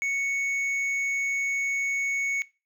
triangle tone with hard clipping, 2217 Hz, C#7, in tune, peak -26 dBFS, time 0.02-2.42 s, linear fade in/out 0 ms, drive 8 dB, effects noise-tail reverb RT60 0.3 s tail -21 dB re dry

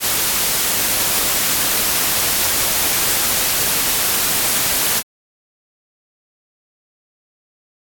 white noise, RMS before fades -17 dBFS, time 0-5.03 s, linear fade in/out 50 ms, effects AAC 64 kbps

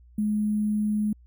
sine tone with sample-and-hold, 210.8 Hz, G#3, 26 cents sharp, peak -22 dBFS, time 0.18-1.13 s, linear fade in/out 5 ms, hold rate 11025 Hz, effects added 60 Hz sine -50 dBFS peak until 1.26 s

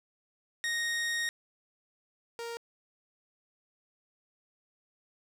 sawtooth tone pair in turn, 1864.7 / 466.2 Hz, A#6 / A#4, 0 / 0 cents, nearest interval 2 octaves, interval 2400 cents, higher first, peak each -26 / -33 dBFS, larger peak first, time 0.64-1.29 / 2.39-2.57 s, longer first, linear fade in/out 0 ms, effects low-pass 10000 Hz 12 dB/octave + 9-bit

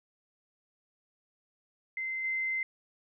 sine tone with level steps, 2072 Hz, C7, 17 cents flat, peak -32 / -29 dBFS, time 1.97-2.63 s, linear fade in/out 2 ms, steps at 2.24 s, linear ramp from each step 5 ms, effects none

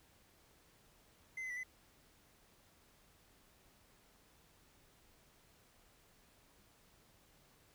triangle tone with pitch steps, 2060 / 2035 / 1961 / 2021 Hz, C7 / C7 / B6 / B6, -28 / -49 / -13 / +39 cents, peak -39 dBFS, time 1.37-1.634 s, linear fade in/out 5 ms, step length 66 ms, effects pink hiss -68 dBFS RMS until 7.74 s

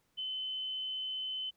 sine tone, 3045 Hz, F#7, 49 cents sharp, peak -35 dBFS, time 0.17-1.51 s, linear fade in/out 20 ms, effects pink hiss -75 dBFS RMS until 1.56 s

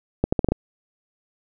accelerating click train, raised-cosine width 2 ms, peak -5 dBFS, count 6, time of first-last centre 0.24-0.52 s, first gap 85 ms, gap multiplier 0.79, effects none

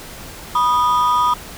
triangle ring-modulated tone, 1108.7 Hz, C#6, in tune, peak -8 dBFS, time 0.55-1.34 s, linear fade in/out 5 ms, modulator 128 Hz, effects pink hiss -35 dBFS RMS until 1.57 s

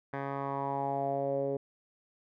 10% pulse tone with low-pass filter sweep, 138.6 Hz, C#3, in tune, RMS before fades -33 dBFS, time 0.13-1.57 s, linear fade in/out 5 ms, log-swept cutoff 1500 to 470 Hz, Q 4.8, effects none

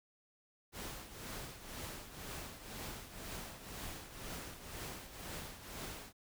pink noise with tremolo, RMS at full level -44 dBFS, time 0.72-6.13 s, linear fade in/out 50 ms, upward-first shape triangle, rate 2 Hz, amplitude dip 70%, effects none

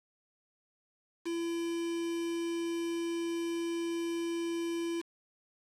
triangle tone with quantisation, 337.3 Hz, E4, 40 cents sharp, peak -30 dBFS, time 1.25-5.02 s, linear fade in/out 20 ms, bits 7, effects low-pass 10000 Hz 12 dB/octave

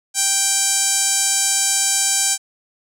sawtooth tone with band-pass filter, 784 Hz, G5, in tune, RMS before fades -18 dBFS, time 0.14-2.38 s, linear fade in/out 50 ms, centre 7700 Hz, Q 3.1, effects none

